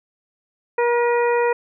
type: harmonic tone with a mistuned harmonic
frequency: 477.2 Hz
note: A#4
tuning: 41 cents sharp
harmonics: 1 / 2 / 3 / 4 / 5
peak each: -17 / -22 / -30 / -28 / -31 dBFS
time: 0.78-1.53 s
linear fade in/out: 5 ms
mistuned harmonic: 5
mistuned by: +41 cents
effects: none